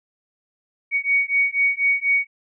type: beating tone pair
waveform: sine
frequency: 2238 / 2242.1 Hz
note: C#7 / C#7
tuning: +16 / +19 cents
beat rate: 4.1 Hz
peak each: -20 dBFS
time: 0.91-2.27 s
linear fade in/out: 50 ms
effects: none